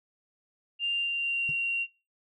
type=tone with pitch glide; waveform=sine; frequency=2794 to 2757 Hz; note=F7 to F7; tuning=0 to -23 cents; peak=-26 dBFS; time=0.79-1.87 s; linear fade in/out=50 ms; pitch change=-23 cents; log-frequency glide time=0.91-1.51 s
type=tone with exponential decay; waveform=triangle; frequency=146.83 Hz; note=D3; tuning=in tune; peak=-31 dBFS; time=1.49-1.57 s; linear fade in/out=0 ms; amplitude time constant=16 ms
effects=noise-tail reverb RT60 0.3 s tail -21 dB re dry + tanh soft clip ceiling -18 dBFS